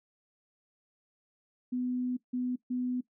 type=tone bursts at uneven times; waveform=sine; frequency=249.9 Hz; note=B3; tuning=21 cents sharp; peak=-29 dBFS; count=3; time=1.72-2.17 / 2.33-2.56 / 2.7-3.01 s; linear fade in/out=10 ms; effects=noise-tail reverb RT60 0.1 s tail -17 dB re dry